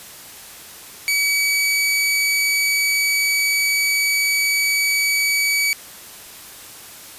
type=tone; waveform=sawtooth; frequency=2276 Hz; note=C#7; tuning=45 cents sharp; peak=-13 dBFS; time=1.08-5.73 s; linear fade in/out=0 ms; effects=white hiss -39 dBFS RMS until 7.18 s + resampled to 32000 Hz